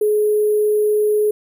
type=tone with sample-and-hold; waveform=sine; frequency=421.8 Hz; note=G#4; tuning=27 cents sharp; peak=-13 dBFS; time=0.01-1.31 s; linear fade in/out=5 ms; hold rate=11025 Hz; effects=none